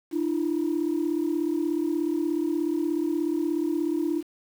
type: tone pair together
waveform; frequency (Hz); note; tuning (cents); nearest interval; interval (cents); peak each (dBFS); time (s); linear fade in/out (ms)
sine; 301.6 / 338.3; D4 / E4; +46 / +45; major second; 199; -25; 0.11-4.23; 50
effects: tanh soft clip ceiling -18 dBFS + 8-bit

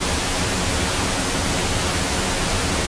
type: noise with comb filter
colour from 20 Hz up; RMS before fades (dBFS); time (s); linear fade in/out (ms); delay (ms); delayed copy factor
pink; -21; 0-2.87; 20; 11; +0.5
effects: resampled to 22050 Hz

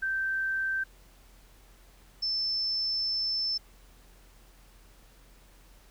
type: tone pair in turn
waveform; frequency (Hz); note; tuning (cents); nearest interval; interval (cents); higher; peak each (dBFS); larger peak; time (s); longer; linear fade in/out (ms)
sine; 1559 / 5291; G6 / E8; -10 / +6; octave + major sixth; 2116; second; -27; neither; 0.02-0.84 / 2.22-3.58; second; 10
effects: added 43 Hz sine -55 dBFS peak until 5.9 s + pink hiss -60 dBFS RMS until 5.9 s

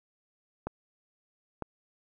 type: clicks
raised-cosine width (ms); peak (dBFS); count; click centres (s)
1; -19 / -20; 2; 0.67 / 1.623
effects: none

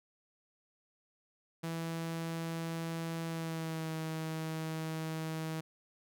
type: tone with pitch glide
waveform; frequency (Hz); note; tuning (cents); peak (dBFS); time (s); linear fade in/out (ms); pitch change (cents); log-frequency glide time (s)
sawtooth; 164.81 to 159.56; E3 to D#3; 0 to +44; -32; 1.63-5.61; 10; -56; 3.26-3.94
effects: none

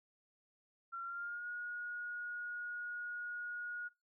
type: tone with pitch glide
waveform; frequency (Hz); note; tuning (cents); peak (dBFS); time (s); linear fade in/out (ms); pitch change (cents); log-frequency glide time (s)
sine; 1368 to 1444.3; F6 to F#6; -36 to -42; -40; 0.92-3.89; 20; +94; 1.03-1.47
effects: noise-tail reverb RT60 0.2 s tail -19 dB re dry

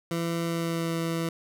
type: tone with pitch glide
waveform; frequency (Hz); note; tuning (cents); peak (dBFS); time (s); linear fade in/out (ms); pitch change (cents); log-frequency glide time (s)
20% pulse; 167.9 to 165.59; E3 to E3; +32 to +8; -22; 0.11-1.29; 2; -24; 0.42-0.94
effects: none

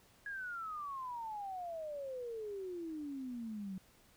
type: exponential sweep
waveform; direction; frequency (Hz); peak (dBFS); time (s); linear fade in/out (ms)
sine; down; 1671 to 185; -40; 0.26-3.78; 2
effects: pink hiss -66 dBFS RMS until 4.16 s

